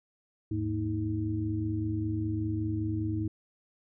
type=tone cluster; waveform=sine; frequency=79.5 / 104.6 / 228.3 / 317.6 Hz; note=D#2 / G#2 / A#3 / D#4; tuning=+38 / +13 / -36 / +36 cents; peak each=-40 / -31 / -40 / -32 dBFS; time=0.51-3.28 s; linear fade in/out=5 ms; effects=none